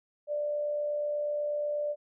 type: tone with amplitude modulation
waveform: sine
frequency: 590 Hz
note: D5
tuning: 8 cents sharp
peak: -27 dBFS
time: 0.27-1.96 s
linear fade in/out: 50 ms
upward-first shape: sine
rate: 68.2 Hz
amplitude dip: 30%
effects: none